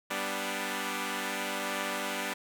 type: chord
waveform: 5% pulse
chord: G major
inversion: none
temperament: equal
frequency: 196 / 246.9 / 293.7 Hz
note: G3 / B3 / D4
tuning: 0 / 0 / 0 cents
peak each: -25 dBFS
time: 0.1-2.34 s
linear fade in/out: 10 ms
effects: none